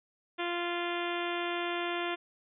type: harmonic tone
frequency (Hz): 347.4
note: F4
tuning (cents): -9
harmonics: 1 / 2 / 3 / 4 / 5 / 6 / 7 / 8 / 9 / 10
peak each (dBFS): -35 / -38 / -40 / -41 / -42 / -43 / -43 / -44 / -45 / -45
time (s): 0.38-2.16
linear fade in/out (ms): 20
effects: none